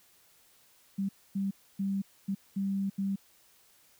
sine tone bursts at uneven times, 196 Hz, G3, in tune, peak -28 dBFS, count 6, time 0.98-1.09 / 1.35-1.51 / 1.79-2.02 / 2.28-2.35 / 2.56-2.9 / 2.98-3.16 s, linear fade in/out 10 ms, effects white hiss -63 dBFS RMS until 3.99 s

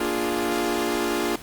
sawtooth chord, Bb dominant seventh, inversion none, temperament equal, 233.1 / 293.7 / 349.2 / 415.3 Hz, Bb3 / D4 / F4 / Ab4, 0 / 0 / 0 / 0 cents, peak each -27 / -25 / -22 / -25 dBFS, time 0-1.36 s, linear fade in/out 5 ms, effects pink hiss -42 dBFS RMS until 1.42 s + Opus 32 kbps

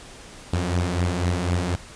sawtooth beating tone pair, 87.31 / 91.31 Hz, F2 / F#2, 0 / -22 cents, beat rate 4 Hz, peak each -19 / -22 dBFS, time 0.53-1.76 s, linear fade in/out 5 ms, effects pink hiss -43 dBFS RMS until 1.95 s + resampled to 22050 Hz

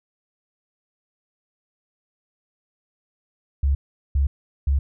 sine tone bursts, 69.3 Hz, C#2, in tune, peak -16 dBFS, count 3, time 3.63-4.79 s, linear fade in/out 5 ms, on 120 ms, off 400 ms, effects none

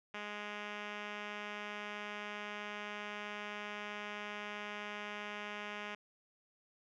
5% pulse tone with low-pass filter, 207.7 Hz, G#3, in tune, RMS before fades -44 dBFS, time 0.14-5.95 s, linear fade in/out 5 ms, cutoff 3200 Hz, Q 1.5, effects none

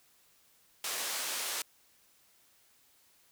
white band-pass noise, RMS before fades -36 dBFS, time 0.84-1.62 s, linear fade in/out 2 ms, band 440 to 10000 Hz, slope 12 dB/octave, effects white hiss -66 dBFS RMS until 3.31 s

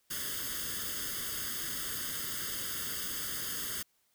white noise with comb filter, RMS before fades -37 dBFS, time 0.1-3.83 s, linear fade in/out 10 ms, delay 0.61 ms, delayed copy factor +0.95, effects white hiss -73 dBFS RMS until 4.14 s

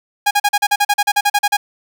sawtooth tone bursts, 820 Hz, G#5, 22 cents flat, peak -7 dBFS, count 15, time 0.26-1.57 s, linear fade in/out 10 ms, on 50 ms, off 40 ms, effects none

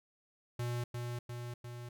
square tone with echo, 120.7 Hz, B2, 39 cents flat, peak -35 dBFS, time 0.59-0.84 s, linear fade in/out 5 ms, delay 350 ms, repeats 3, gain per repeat -3 dB, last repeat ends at 1.89 s, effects none

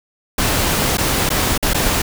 pink noise with dropouts, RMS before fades -17 dBFS, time 0.38-2.02 s, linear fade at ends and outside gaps 5 ms, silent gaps 0.972-0.981 / 1.292-1.302 / 1.578-1.626 / 1.735-1.744 s, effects none

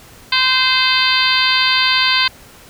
harmonic tone, 517 Hz, C5, 21 cents flat, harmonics 2 / 3 / 4 / 5 / 6 / 7 / 8 / 9, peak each -20 / -20 / -20 / -20 / -20 / -20 / -20 / -20 dBFS, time 0.32-2.28 s, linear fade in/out 5 ms, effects pink hiss -42 dBFS RMS until 2.69 s

